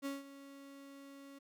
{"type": "tone with ADSR envelope", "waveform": "35% pulse", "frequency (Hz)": 277.2, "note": "C#4", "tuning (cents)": 0, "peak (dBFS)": -35, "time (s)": [0.02, 1.39], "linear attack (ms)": 37, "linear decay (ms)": 170, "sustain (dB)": -15, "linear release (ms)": 11, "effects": []}